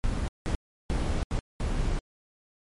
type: noise bursts at uneven times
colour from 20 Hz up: brown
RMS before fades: -27 dBFS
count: 5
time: 0.04-0.28 / 0.46-0.55 / 0.9-1.23 / 1.31-1.39 / 1.6-1.99 s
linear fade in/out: 0 ms
effects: MP3 48 kbps